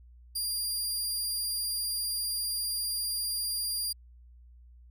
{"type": "tone", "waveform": "20% pulse", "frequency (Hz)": 4795, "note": "D8", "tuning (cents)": 35, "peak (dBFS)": -24, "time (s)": [0.35, 3.93], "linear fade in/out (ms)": 10, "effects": ["added 60 Hz sine -51 dBFS peak until 4.9 s"]}